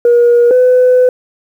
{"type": "tone pair in turn", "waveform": "sine", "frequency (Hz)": [477.6, 503.1], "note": ["A#4", "B4"], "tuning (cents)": [42, 32], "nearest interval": "minor second", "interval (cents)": 90, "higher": "second", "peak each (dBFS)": -3, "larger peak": "neither", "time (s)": [[0.05, 0.51], [0.51, 1.09]], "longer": "second", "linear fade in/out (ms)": 2, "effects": ["tanh soft clip ceiling -2 dBFS", "7-bit"]}